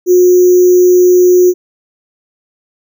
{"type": "tone with sample-and-hold", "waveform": "sine", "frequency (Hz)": 360.4, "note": "F#4", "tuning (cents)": -45, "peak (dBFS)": -3, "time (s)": [0.06, 1.54], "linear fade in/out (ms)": 50, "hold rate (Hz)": 6300, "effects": []}